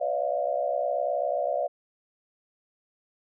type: tone cluster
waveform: sine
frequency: 506 / 578 / 646 / 705 Hz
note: B4 / D5 / E5 / F5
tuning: +42 / -28 / -35 / +16 cents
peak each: -33 / -28 / -31 / -30 dBFS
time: 0-1.68 s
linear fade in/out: 20 ms
effects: none